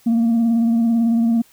sine tone with vibrato, 230.8 Hz, A#3, 17 cents flat, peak -11 dBFS, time 0.06-1.42 s, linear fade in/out 10 ms, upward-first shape triangle, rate 18 Hz, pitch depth 41 cents each way, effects tanh soft clip ceiling -12 dBFS + white hiss -53 dBFS RMS until 1.52 s

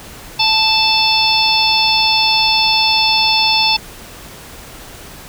harmonic tone, 880 Hz, A5, in tune, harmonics 1 / 3 / 4 / 5 / 6, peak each -17 / -17 / -17 / -17 / -17 dBFS, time 0.39-3.77 s, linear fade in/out 10 ms, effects pink hiss -35 dBFS RMS until 5.28 s

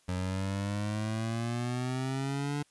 25% pulse exponential sweep, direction up, 90 to 146.9 Hz, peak -27 dBFS, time 0.08-2.63 s, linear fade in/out 10 ms, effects white hiss -67 dBFS RMS until 2.7 s + resampled to 24000 Hz

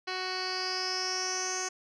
10% pulse tone with low-pass filter sweep, 371.1 Hz, F#4, 5 cents sharp, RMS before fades -33 dBFS, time 0.07-1.69 s, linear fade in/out 10 ms, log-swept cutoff 4000 to 6600 Hz, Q 8.9, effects none

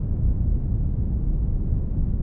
pink low-pass noise, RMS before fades -22 dBFS, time 0-2.22 s, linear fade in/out 5 ms, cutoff 130 Hz, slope 12 dB/octave, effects none

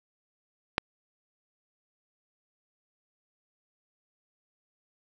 click, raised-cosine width 0.3 ms, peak -7 dBFS, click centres 0.781 s, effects none

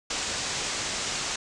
white low-pass noise, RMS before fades -31 dBFS, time 0.1-1.36 s, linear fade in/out 5 ms, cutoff 7800 Hz, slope 48 dB/octave, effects resampled to 24000 Hz

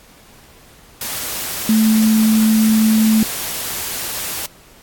sine tone in noise, 219.3 Hz, A3, 6 cents flat, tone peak -10 dBFS, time 1.69-3.23 s, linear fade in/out 2 ms, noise white, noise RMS -24 dBFS, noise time 1.01-4.46 s, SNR +11 dB, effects pink hiss -46 dBFS RMS until 4.82 s + AAC 64 kbps

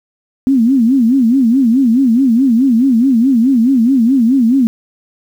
sine tone with vibrato, 248 Hz, B3, 7 cents sharp, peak -7 dBFS, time 0.47-4.67 s, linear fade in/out 0 ms, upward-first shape sine, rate 4.7 Hz, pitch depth 190 cents each way, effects 7-bit

